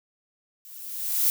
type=noise with level ramp; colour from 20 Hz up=violet; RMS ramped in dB=-46 to -20 dBFS; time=0.65-1.3 s; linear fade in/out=0 ms; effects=none